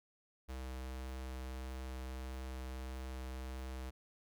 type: tone with notch filter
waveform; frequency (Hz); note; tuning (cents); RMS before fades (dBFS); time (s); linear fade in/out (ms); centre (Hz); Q
square; 64.4; C2; -27; -44; 0.48-3.91; 20; 130; 0.76
effects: none